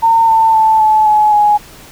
sine tone with pitch steps, 910 / 894.4 / 879 / 863.9 / 849.1 / 834.5 Hz, A#5 / A5 / A5 / A5 / G#5 / G#5, -42 / +28 / -2 / -32 / +38 / +8 cents, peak -6 dBFS, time 0.02-1.58 s, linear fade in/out 20 ms, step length 260 ms, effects pink hiss -37 dBFS RMS until 1.91 s

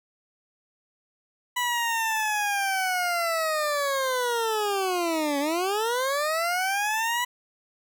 20% pulse linear two-way sweep, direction down then up, 987.8 to 277.2 to 987.8 Hz, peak -19 dBFS, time 1.56-7.25 s, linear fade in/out 10 ms, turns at 5.39 s, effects none

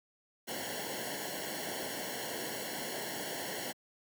pink noise with comb filter, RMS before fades -39 dBFS, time 0.47-3.73 s, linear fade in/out 20 ms, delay 0.81 ms, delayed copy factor -0.9, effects high-pass 150 Hz 12 dB/octave

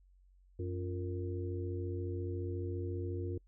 harmonic tone with a mistuned harmonic, 92.5 Hz, F#2, in tune, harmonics 1 / 3 / 4 / 5, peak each -37 / -46 / -41 / -46 dBFS, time 0.59-3.38 s, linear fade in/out 5 ms, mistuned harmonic 4, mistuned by -87 cents, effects noise-tail reverb RT60 0.1 s tail -26 dB re dry + added 46 Hz sine -61 dBFS peak until 3.47 s

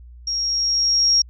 sine tone with level ramp, 5588 Hz, F8, in tune, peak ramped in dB -21 to -12 dBFS, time 0.27-1.22 s, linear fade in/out 5 ms, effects added 60 Hz sine -39 dBFS peak until 1.29 s

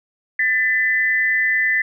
sine tone pair together, 1775 / 2004 Hz, A6 / B6, +15 / +25 cents, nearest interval major second, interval 210 cents, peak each -18 dBFS, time 0.39-1.82 s, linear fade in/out 5 ms, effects none

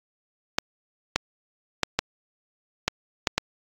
clicks, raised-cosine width 0.2 ms, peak -3 dBFS, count 7, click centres 0.585 / 1.16 / 1.833 / 1.99 / 2.88 / 3.272 / 3.38 s, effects AAC 64 kbps

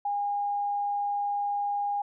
sine tone, 814 Hz, G#5, 35 cents flat, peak -26 dBFS, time 0.05-2.02 s, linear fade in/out 5 ms, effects none

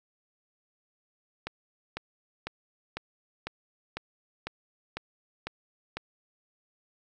click train, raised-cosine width 0.3 ms, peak -18 dBFS, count 10, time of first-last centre 1.47-5.97 s, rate 2 Hz, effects none

